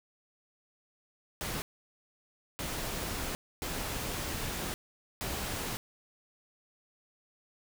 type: noise bursts at uneven times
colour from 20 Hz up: pink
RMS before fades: -36 dBFS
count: 4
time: 1.41-1.62 / 2.59-3.35 / 3.62-4.74 / 5.21-5.77 s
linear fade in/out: 0 ms
effects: none